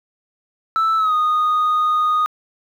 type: tone with pitch glide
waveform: sine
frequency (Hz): 1318.5 to 1237.3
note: E6 to D#6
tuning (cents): 0 to -10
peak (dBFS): -12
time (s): 0.76-2.26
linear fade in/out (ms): 0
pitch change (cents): -110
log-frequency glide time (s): 0.97-1.14
effects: tanh soft clip ceiling -13 dBFS + 8-bit

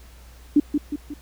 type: tone with echo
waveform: sine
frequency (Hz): 293.7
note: D4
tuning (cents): 0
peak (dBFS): -11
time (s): 0.56-0.6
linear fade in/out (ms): 5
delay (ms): 180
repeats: 3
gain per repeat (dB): -6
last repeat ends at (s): 1.14
effects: added 60 Hz sine -44 dBFS peak until 1.21 s + pink hiss -52 dBFS RMS until 1.21 s

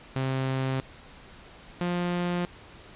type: tone pair in turn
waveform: sawtooth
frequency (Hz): 132.3 / 176.1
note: C3 / F3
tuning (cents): +20 / +15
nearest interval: perfect fourth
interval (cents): 495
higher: second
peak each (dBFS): -22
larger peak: neither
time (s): 0.16-0.8 / 1.81-2.45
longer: neither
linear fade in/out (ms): 0
effects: pink hiss -49 dBFS RMS until 2.95 s + resampled to 8000 Hz

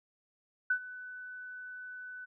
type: tone with ADSR envelope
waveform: sine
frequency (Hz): 1498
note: F#6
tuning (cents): +21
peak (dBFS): -24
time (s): 0.7-2.26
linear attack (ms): 6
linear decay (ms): 79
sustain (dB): -18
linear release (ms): 21
effects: none

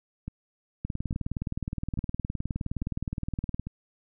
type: two click trains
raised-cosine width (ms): 5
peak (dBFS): -22 / -18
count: 5 / 54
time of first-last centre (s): 0.28-3.67 / 0.85-3.596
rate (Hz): 1.18 / 19.3
effects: none

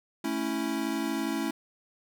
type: chord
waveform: square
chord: A major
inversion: none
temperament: equal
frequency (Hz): 220 / 277.2 / 329.6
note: A3 / C#4 / E4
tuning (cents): 0 / 0 / 0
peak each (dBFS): -35 / -33 / -33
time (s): 0.24-1.51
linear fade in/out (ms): 5
effects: none

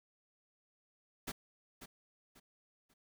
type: noise with echo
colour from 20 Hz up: pink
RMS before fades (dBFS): -41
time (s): 1.27-1.32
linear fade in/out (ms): 10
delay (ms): 540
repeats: 3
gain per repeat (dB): -10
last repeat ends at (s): 2.94
effects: none

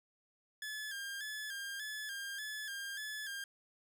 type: tone with vibrato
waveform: sawtooth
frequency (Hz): 1661.2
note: G#6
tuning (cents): 0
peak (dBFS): -37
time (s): 0.62-3.44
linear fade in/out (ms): 2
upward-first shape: square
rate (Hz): 1.7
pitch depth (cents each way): 60
effects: none

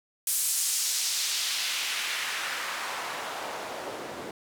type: noise with band-pass filter sweep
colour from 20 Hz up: white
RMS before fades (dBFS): -31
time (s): 0.27-4.31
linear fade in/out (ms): 2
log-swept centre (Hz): 10000 to 360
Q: 1.1
effects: none

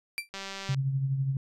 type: tone with exponential decay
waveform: 35% pulse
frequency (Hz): 2349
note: D7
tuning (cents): 0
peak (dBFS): -24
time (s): 0.18-0.29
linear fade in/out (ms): 0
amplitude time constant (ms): 22
type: click train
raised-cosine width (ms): 0.2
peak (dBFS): -21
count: 80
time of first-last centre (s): 0.34-0.745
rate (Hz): 195
type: tone with tremolo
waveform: sine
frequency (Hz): 135.4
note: C#3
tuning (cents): -40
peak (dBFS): -23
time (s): 0.69-1.37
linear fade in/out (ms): 2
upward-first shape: triangle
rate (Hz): 12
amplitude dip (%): 55
effects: resampled to 32000 Hz

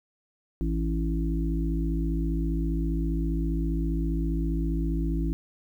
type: harmonic tone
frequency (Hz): 55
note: A1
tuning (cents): 0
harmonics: 1 / 3 / 5 / 6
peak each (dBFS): -26 / -31 / -33 / -34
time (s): 0.61-5.33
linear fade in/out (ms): 0
effects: 10-bit

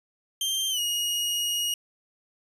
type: tone with pitch glide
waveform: sawtooth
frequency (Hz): 3158 to 2879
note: G7 to F#7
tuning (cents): +12 to -48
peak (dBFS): -22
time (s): 0.41-1.74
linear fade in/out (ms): 2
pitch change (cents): -160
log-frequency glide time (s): 0.7-0.8
effects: resampled to 32000 Hz

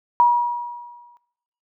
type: tone with exponential decay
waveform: sine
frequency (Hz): 960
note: B5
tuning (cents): -49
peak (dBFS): -9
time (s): 0.2-1.17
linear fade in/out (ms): 0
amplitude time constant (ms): 210
effects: noise-tail reverb RT60 0.8 s tail -17 dB re dry

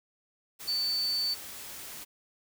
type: tone in noise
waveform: sine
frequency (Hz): 4500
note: C#8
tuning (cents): +25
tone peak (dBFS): -27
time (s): 0.67-1.35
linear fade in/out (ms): 20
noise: white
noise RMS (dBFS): -43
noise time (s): 0.59-2.05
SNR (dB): +13
effects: none

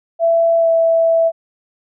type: tone with pitch glide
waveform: sine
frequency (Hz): 667 to 659.7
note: E5 to E5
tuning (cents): +20 to +1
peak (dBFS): -10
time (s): 0.19-1.32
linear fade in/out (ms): 50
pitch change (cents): -19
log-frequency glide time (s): 0.58-0.68
effects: none

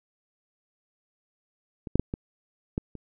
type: clicks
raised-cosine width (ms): 3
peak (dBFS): -23 / -8 / -9 / -17 / -14 / -26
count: 6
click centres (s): 1.872 / 1.956 / 1.996 / 2.139 / 2.779 / 2.953
effects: none

